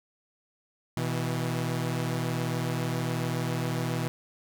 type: tone pair together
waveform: sawtooth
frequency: 123.47 / 162.21 Hz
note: B2 / E3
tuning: 0 / -28 cents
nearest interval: perfect fourth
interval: 472 cents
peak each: -26 / -27 dBFS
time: 0.97-4.08 s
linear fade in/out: 0 ms
effects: none